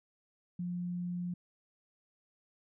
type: tone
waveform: sine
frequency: 176.8 Hz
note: F3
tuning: 22 cents sharp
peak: -34 dBFS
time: 0.59-1.34 s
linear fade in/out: 5 ms
effects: none